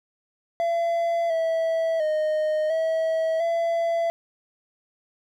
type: tone with pitch steps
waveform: triangle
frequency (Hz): 677 / 654 / 617 / 646 / 672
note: E5 / E5 / D#5 / E5 / E5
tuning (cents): +46 / -14 / -15 / -35 / +33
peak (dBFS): -19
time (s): 0.6-4.1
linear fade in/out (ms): 0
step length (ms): 700
effects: none